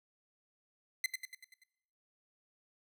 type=tone with echo; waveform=sawtooth; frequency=2047 Hz; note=C7; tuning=38 cents flat; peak=-26 dBFS; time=1.04-1.06 s; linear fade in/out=2 ms; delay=96 ms; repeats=6; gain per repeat=-5 dB; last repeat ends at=1.636 s; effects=noise-tail reverb RT60 0.9 s tail -21 dB re dry